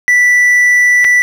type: tone with dropouts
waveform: triangle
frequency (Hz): 1969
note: B6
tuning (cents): -6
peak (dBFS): -4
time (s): 0.08-1.22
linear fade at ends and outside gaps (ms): 0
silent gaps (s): 1.044-1.048
effects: 7-bit